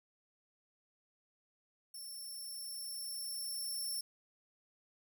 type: tone with level ramp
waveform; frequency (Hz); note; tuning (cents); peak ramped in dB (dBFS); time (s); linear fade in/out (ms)
15% pulse; 5410; E8; +44; -40 to -31; 1.94-4.01; 5
effects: none